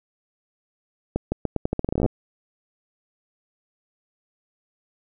accelerating click train, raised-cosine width 2 ms, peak -9 dBFS, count 18, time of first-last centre 1.16-2.062 s, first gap 160 ms, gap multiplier 0.83, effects none

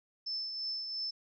sine tone with tremolo, 5274 Hz, E8, in tune, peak -33 dBFS, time 0.26-1.11 s, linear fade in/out 10 ms, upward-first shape triangle, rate 2.9 Hz, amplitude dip 45%, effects none

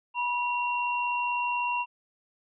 sine tone pair together, 972.6 / 2748 Hz, B5 / F7, -27 / -29 cents, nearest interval octave + tritone, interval 1798 cents, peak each -27 / -31 dBFS, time 0.14-1.86 s, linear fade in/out 50 ms, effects none

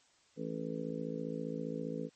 harmonic tone, 55 Hz, A1, in tune, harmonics 3 / 4 / 5 / 6 / 7 / 8 / 9, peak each -42 / -43 / -42 / -53 / -52 / -43 / -43 dBFS, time 0.36-2.1 s, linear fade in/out 50 ms, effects white hiss -68 dBFS RMS until 2.15 s + MP3 32 kbps

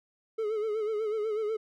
triangle tone with vibrato, 431.2 Hz, A4, 35 cents flat, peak -26 dBFS, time 0.38-1.57 s, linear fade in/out 10 ms, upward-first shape sine, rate 8.1 Hz, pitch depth 68 cents each way, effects none

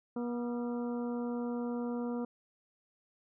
harmonic tone with a mistuned harmonic, 240.3 Hz, B3, 47 cents flat, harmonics 1 / 2 / 3 / 4 / 5 / 6, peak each -34 / -39 / -48 / -49 / -52 / -55 dBFS, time 0.16-2.25 s, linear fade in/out 5 ms, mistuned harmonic 6, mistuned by -84 cents, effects none

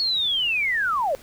sine linear sweep, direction down, 4400 to 510 Hz, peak -20 dBFS, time 0-1.15 s, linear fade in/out 0 ms, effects pink hiss -48 dBFS RMS until 1.22 s

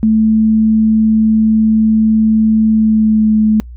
sine tone with pitch glide, 219.1 to 215.8 Hz, A3 to A3, -7 to -33 cents, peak -7 dBFS, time 0.03-3.6 s, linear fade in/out 0 ms, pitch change -26 cents, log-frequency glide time 2.71-3.34 s, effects noise-tail reverb RT60 0.1 s tail -26 dB re dry + added 60 Hz sine -28 dBFS peak until 3.76 s

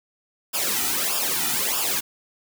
white noise with flanger, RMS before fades -24 dBFS, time 0.53-2.01 s, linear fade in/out 20 ms, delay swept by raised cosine 0.48 to 1.88 ms, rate 1.6 Hz, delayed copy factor -0.8, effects none

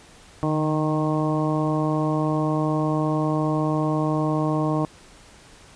harmonic tone with a mistuned harmonic, 154.6 Hz, D#3, 11 cents flat, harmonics 1 / 2 / 3 / 4 / 5 / 6 / 7, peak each -24 / -24 / -31 / -29 / -33 / -34 / -31 dBFS, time 0.43-4.85 s, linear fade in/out 0 ms, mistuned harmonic 1, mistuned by -31 cents, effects pink hiss -49 dBFS RMS until 5.75 s + resampled to 22050 Hz

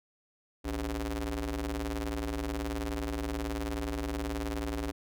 sawtooth ring-modulated tone, 110.4 Hz, A2, 6 cents sharp, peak -25 dBFS, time 0.64-4.92 s, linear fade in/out 20 ms, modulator 175 Hz, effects none

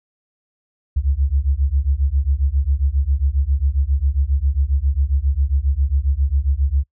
sine beating tone pair, 65.7 / 73.1 Hz, C2 / D2, +8 / -7 cents, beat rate 7.4 Hz, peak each -18 / -18 dBFS, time 0.96-6.84 s, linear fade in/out 10 ms, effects noise-tail reverb RT60 0.1 s tail -25 dB re dry

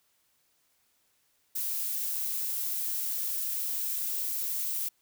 violet noise, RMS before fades -32 dBFS, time 1.55-4.89 s, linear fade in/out 10 ms, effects white hiss -71 dBFS RMS until 5.01 s

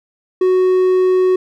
triangle tone, 370 Hz, F#4, in tune, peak -8 dBFS, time 0.41-1.36 s, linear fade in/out 5 ms, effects none

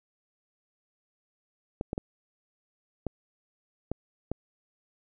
clicks, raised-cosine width 2 ms, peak -17 dBFS, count 6, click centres 1.811 / 1.931 / 1.979 / 3.067 / 3.916 / 4.316 s, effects none

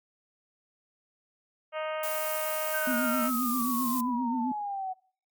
harmonic tone, 311.1 Hz, D#4, in tune, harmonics 2 / 3 / 4 / 5 / 6 / 7 / 8 / 9 / 10, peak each -32 / -41 / -38 / -44 / -47 / -44 / -48 / -46 / -52 dBFS, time 1.72-3.31 s, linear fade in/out 50 ms
violet noise, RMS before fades -34 dBFS, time 2.03-4.01 s, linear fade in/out 5 ms
sine exponential sweep, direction down, 1568 to 740 Hz, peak -31 dBFS, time 2.73-4.94 s, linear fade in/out 20 ms
sine tone with vibrato, 246 Hz, B3, 7 cents flat, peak -28 dBFS, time 2.87-4.52 s, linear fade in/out 5 ms, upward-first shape triangle, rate 7.6 Hz, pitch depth 110 cents each way
effects noise-tail reverb RT60 0.5 s tail -25 dB re dry + Opus 48 kbps

